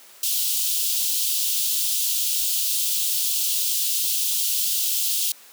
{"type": "high-pass noise", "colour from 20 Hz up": "white", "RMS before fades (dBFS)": -23, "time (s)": [0.23, 5.32], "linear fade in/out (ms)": 2, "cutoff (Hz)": 2900, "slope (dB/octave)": 48, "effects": ["white hiss -48 dBFS RMS until 5.52 s", "high-pass 300 Hz 12 dB/octave"]}